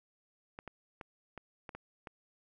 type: clicks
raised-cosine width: 0.5 ms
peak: -29 dBFS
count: 7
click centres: 0.589 / 0.677 / 1.012 / 1.377 / 1.692 / 1.75 / 2.072 s
effects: none